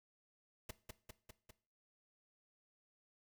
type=noise with echo; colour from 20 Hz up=pink; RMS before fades=-45 dBFS; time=0.69-0.71 s; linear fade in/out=5 ms; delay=200 ms; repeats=4; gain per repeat=-3 dB; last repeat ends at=1.51 s; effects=noise-tail reverb RT60 0.4 s tail -17 dB re dry